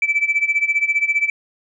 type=tone with tremolo; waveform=sine; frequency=2317 Hz; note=D7; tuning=24 cents flat; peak=-11 dBFS; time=0.02-1.3 s; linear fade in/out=2 ms; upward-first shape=sine; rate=15 Hz; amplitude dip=85%; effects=tanh soft clip ceiling -9 dBFS